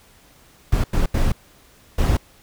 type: noise bursts at uneven times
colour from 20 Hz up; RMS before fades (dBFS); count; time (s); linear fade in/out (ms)
brown; -17; 4; 0.72-0.84 / 0.93-1.06 / 1.14-1.32 / 1.98-2.17; 5
effects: pink hiss -52 dBFS RMS until 2.42 s